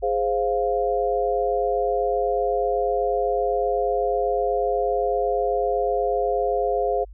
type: chord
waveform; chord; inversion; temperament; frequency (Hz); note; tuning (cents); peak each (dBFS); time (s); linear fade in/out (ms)
sine; F minor; first; equal; 415.3 / 523.3 / 698.5; Ab4 / C5 / F5; 0 / 0 / 0; -24 / -24 / -24; 0.02-7.05; 20
effects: added 50 Hz sine -39 dBFS peak until 7.13 s